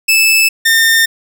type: tone pair in turn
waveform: sawtooth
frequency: 2624 / 1813.7 Hz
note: E7 / A#6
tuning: -9 / -48 cents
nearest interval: tritone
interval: 639 cents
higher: first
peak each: -4 dBFS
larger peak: neither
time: 0.08-0.49 / 0.65-1.06 s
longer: neither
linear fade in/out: 10 ms
effects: none